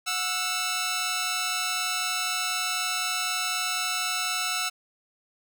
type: tone pair together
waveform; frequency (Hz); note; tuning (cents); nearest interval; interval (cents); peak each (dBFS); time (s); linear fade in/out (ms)
10% pulse; 731.4 / 1324; F#5 / E6; -20 / +7; minor seventh; 1027; -24 / -19; 0.06-4.7; 20
effects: none